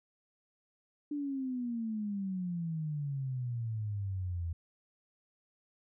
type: exponential sweep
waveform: sine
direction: down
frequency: 296.5 to 82.41 Hz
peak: -33 dBFS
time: 1.11-4.53 s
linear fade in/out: 5 ms
effects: none